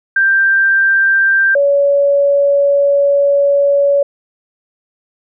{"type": "tone pair in turn", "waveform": "sine", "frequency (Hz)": [1577, 564.7], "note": ["G6", "C#5"], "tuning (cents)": [10, 32], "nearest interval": "octave + tritone", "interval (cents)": 1778, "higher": "first", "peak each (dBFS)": -8, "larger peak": "neither", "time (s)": [[0.16, 1.55], [1.55, 4.03]], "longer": "second", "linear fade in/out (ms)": 5, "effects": []}